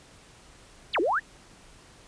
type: exponential two-way sweep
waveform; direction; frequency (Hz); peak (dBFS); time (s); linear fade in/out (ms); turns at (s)
sine; down then up; 5274 to 311.1 to 1935; -22; 0.93-1.2; 20; 1
effects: pink hiss -53 dBFS RMS until 2.07 s + resampled to 22050 Hz